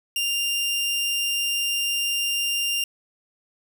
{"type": "tone", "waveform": "sawtooth", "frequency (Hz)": 2794, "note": "F7", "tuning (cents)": 0, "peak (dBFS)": -19, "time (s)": [0.16, 2.84], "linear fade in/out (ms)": 2, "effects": []}